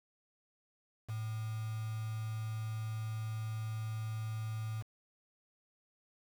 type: tone with quantisation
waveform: sine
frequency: 110 Hz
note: A2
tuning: in tune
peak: -36 dBFS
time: 1.08-4.83 s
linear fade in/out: 20 ms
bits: 8
effects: none